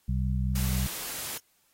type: harmonic tone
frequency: 63.9 Hz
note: C2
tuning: 40 cents flat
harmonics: 1 / 2 / 3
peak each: -27 / -30 / -33 dBFS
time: 0.08-0.87 s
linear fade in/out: 10 ms
type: noise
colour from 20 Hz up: white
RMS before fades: -36 dBFS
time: 0.55-1.38 s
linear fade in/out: 5 ms
effects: white hiss -68 dBFS RMS until 1.73 s + AAC 48 kbps